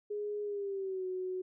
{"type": "tone with pitch glide", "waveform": "sine", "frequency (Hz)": [415.3, 370], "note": ["G#4", "F#4"], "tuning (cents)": [0, 0], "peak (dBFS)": -34, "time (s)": [0.1, 1.42], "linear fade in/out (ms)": 10, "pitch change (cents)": -200, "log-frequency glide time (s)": [0.43, 1.06], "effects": []}